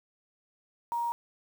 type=tone with quantisation; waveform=sine; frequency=942 Hz; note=A#5; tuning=18 cents sharp; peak=-28 dBFS; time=0.92-1.12 s; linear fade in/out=0 ms; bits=8; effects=none